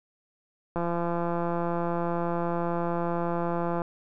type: click train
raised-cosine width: 1 ms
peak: -16 dBFS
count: 524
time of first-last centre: 0.76-3.818 s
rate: 171 Hz
effects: none

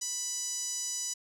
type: tone with band-pass filter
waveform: 5% pulse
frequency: 988 Hz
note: B5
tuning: in tune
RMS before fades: -35 dBFS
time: 0.01-1.14 s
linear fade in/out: 10 ms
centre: 6400 Hz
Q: 3.7
effects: none

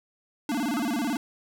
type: tone with vibrato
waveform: square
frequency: 261.6 Hz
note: C4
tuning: in tune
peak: -26 dBFS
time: 0.49-1.17 s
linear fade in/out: 2 ms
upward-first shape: square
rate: 18 Hz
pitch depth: 220 cents each way
type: tone with exponential decay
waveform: sine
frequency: 1277 Hz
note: D#6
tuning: 45 cents sharp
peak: -28 dBFS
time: 0.77-0.84 s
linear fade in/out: 2 ms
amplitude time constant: 15 ms
effects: none

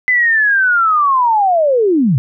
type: linear sweep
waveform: sine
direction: down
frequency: 2031 to 113 Hz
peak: -9 dBFS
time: 0.08-2.18 s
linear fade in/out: 0 ms
effects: none

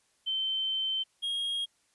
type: tone pair in turn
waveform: sine / triangle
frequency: 3094 / 3264 Hz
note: G7 / G#7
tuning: -23 / -31 cents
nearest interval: minor second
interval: 92 cents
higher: second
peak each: -28 dBFS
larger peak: neither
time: 0.26-1.04 / 1.22-1.66 s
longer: first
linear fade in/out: 20 ms
effects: white hiss -70 dBFS RMS until 1.94 s + resampled to 24000 Hz

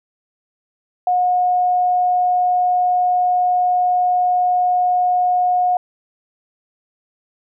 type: tone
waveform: sine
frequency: 723 Hz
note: F#5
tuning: 40 cents flat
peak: -13 dBFS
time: 1.07-5.77 s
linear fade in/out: 2 ms
effects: none

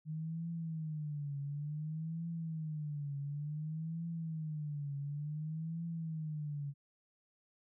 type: tone with vibrato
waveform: sine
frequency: 153.7 Hz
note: D#3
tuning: 21 cents flat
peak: -37 dBFS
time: 0.05-6.74 s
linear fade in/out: 50 ms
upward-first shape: triangle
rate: 0.56 Hz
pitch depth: 160 cents each way
effects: none

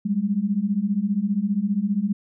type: beating tone pair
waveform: sine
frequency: 193.2 / 208.2 Hz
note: G3 / G#3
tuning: -25 / +5 cents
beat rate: 15 Hz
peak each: -24 / -22 dBFS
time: 0.05-2.13 s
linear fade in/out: 10 ms
effects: none

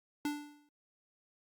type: tone with exponential decay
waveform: square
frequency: 293.7 Hz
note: D4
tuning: in tune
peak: -31 dBFS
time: 0.25-0.69 s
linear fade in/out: 2 ms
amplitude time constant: 95 ms
effects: Opus 48 kbps

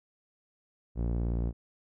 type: tone with low-pass filter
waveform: sawtooth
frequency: 58.27 Hz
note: A#1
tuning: in tune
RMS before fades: -30 dBFS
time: 0.95-1.53 s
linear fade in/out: 50 ms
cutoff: 450 Hz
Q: 0.63
effects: none

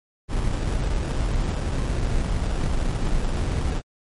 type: noise with sample-and-hold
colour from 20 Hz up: brown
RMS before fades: -23 dBFS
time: 0.28-3.82 s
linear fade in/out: 50 ms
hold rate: 2100 Hz
effects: MP3 48 kbps

